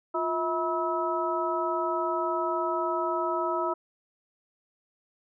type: harmonic tone with a mistuned harmonic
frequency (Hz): 323.5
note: E4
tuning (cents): -32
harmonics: 1 / 2 / 3 / 4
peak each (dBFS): -31 / -31 / -31 / -31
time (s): 0.14-3.74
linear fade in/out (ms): 10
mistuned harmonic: 1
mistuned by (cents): +140
effects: none